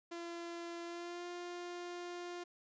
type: tone with pitch glide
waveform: sawtooth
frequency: 341.2 to 351.4 Hz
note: F4 to F4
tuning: -40 to +11 cents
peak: -39 dBFS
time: 0.11-2.44 s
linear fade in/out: 10 ms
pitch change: +51 cents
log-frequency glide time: 0.84-1.26 s
effects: resampled to 16000 Hz